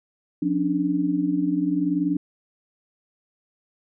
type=tone cluster; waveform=sine; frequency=177.2 / 274.7 / 295.3 Hz; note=F3 / C#4 / D4; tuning=+25 / -16 / +10 cents; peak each=-27 / -26 / -22 dBFS; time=0.42-2.17 s; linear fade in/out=5 ms; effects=none